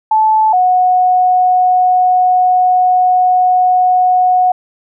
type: tone pair in turn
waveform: sine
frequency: 871 / 732.4 Hz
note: A5 / F#5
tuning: -18 / -18 cents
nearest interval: minor third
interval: 300 cents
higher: first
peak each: -7 dBFS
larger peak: neither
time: 0.11-0.53 / 0.53-4.52 s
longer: second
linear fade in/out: 5 ms
effects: none